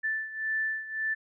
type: beating tone pair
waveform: sine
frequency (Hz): 1760 / 1761.8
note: A6 / A6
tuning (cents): 0 / +2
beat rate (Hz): 1.8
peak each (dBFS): -30 / -34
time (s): 0.03-1.15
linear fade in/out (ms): 20
effects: none